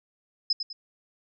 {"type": "tone with echo", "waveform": "sine", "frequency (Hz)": 5100, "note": "D#8", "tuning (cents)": 42, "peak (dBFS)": -20, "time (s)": [0.5, 0.53], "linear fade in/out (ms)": 5, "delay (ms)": 100, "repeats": 2, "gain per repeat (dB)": -8, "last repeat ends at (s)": 0.73, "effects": []}